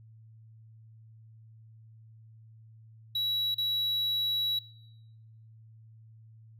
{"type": "tone with dropouts", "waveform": "triangle", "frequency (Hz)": 3900, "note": "B7", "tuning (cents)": -23, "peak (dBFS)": -26, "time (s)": [3.15, 4.59], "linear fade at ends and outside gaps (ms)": 5, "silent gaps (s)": [3.545, 3.581], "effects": ["noise-tail reverb RT60 1.0 s tail -24 dB re dry", "added 111 Hz sine -51 dBFS peak until 6.59 s"]}